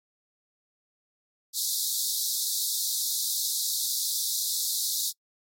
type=high-pass noise; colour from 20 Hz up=pink; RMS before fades=-28 dBFS; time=1.53-5.13 s; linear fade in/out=50 ms; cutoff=3700 Hz; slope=96 dB/octave; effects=noise-tail reverb RT60 0.1 s tail -26 dB re dry + MP3 64 kbps